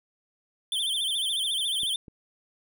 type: tone with vibrato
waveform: square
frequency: 3322 Hz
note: G#7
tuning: in tune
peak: -26 dBFS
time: 0.72-1.96 s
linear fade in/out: 2 ms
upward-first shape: sine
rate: 14 Hz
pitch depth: 140 cents each way
type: clicks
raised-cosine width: 3 ms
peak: -32 dBFS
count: 2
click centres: 1.833 / 2.082 s
effects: none